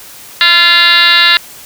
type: tone with frequency modulation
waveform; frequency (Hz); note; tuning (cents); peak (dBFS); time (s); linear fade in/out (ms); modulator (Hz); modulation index
sine; 2795; F7; +1; -4; 0.41-1.37; 0; 355; 4.1
effects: white hiss -33 dBFS RMS until 1.65 s